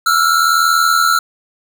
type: tone pair together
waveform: square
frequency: 1332.3 / 1413 Hz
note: E6 / F6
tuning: +18 / +20 cents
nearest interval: minor second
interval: 102 cents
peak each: -13 / -15 dBFS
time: 0.06-1.19 s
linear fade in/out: 5 ms
effects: none